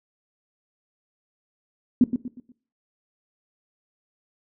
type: tone with echo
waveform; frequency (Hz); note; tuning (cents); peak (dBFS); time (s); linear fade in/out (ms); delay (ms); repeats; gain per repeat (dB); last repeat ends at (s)
sine; 246.9; B3; 0; -11; 2.01-2.04; 2; 120; 4; -9; 2.52
effects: noise-tail reverb RT60 0.5 s tail -19 dB re dry